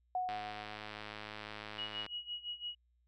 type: tone with exponential decay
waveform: sine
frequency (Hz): 734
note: F#5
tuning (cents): -14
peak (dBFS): -31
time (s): 0.15-1.26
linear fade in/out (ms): 2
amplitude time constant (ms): 240
type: click train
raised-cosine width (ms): 0.3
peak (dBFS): -28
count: 189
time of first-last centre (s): 0.29-2.064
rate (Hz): 106
type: tone with tremolo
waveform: sine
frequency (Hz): 2906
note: F#7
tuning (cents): -32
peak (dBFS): -37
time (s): 1.78-2.75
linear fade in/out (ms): 5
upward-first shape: sine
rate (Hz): 5.9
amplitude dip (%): 85
effects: added 60 Hz sine -70 dBFS peak until 3.07 s